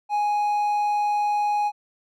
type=tone; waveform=triangle; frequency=830.6 Hz; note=G#5; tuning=in tune; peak=-18 dBFS; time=0.09-1.72 s; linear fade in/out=50 ms; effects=none